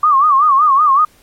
sine tone with vibrato, 1152 Hz, D6, 34 cents flat, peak -7 dBFS, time 0.03-1.05 s, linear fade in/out 5 ms, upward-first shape sine, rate 5.3 Hz, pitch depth 140 cents each way, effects pink hiss -50 dBFS RMS until 1.22 s + MP3 64 kbps

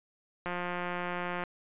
click train, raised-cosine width 0.5 ms, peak -20 dBFS, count 174, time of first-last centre 0.46-1.437 s, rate 177 Hz, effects resampled to 8000 Hz

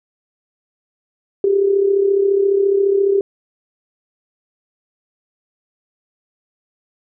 sine tone with amplitude modulation, 395.7 Hz, G4, 16 cents sharp, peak -9 dBFS, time 1.44-3.21 s, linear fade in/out 2 ms, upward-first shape sine, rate 34.5 Hz, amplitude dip 60%, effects none

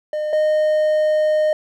triangle tone pair in turn, 608 / 614.7 Hz, D#5 / D#5, -40 / -21 cents, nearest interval unison, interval 19 cents, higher second, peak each -18 / -12 dBFS, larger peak second, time 0.13-0.33 / 0.33-1.53 s, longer second, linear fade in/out 2 ms, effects none

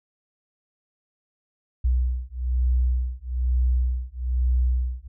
sine beating tone pair, 61.74 / 62.84 Hz, B1 / B1, 0 / +31 cents, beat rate 1.1 Hz, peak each -23 dBFS, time 1.84-5.08 s, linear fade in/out 10 ms, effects none

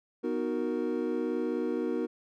triangle chord, B major seventh, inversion none, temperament equal, 246.9 / 311.1 / 370 / 466.2 Hz, B3 / D#4 / F#4 / A#4, 0 / 0 / 0 / 0 cents, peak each -32 dBFS, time 0.23-2.07 s, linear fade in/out 20 ms, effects none

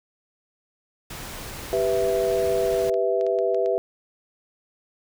pink noise, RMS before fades -36 dBFS, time 1.1-2.9 s, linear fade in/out 5 ms
sine chord, E minor, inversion first, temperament equal, 392 / 493.9 / 659.3 Hz, G4 / B4 / E5, 0 / 0 / 0 cents, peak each -24 dBFS, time 1.73-3.78 s, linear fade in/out 0 ms
clicks, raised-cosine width 0.2 ms, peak -26 dBFS, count 12, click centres 1.905 / 2.007 / 2.282 / 2.58 / 2.628 / 2.763 / 2.941 / 3.211 / 3.266 / 3.388 / 3.546 / 3.66 s
effects none

